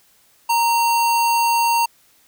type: tone with sample-and-hold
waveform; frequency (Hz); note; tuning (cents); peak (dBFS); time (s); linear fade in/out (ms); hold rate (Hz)
sine; 932.3; A#5; 0; -14; 0.49-1.86; 10; 3675
effects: white hiss -56 dBFS RMS until 2.27 s